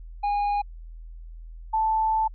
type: tone pair in turn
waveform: triangle / sine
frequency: 819 / 879.3 Hz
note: G#5 / A5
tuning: -24 / -1 cents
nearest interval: minor second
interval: 123 cents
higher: second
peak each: -20 dBFS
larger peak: neither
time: 0.23-0.62 / 1.73-2.28 s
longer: second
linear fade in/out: 10 ms
effects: added 41 Hz sine -38 dBFS peak until 2.34 s + resampled to 11025 Hz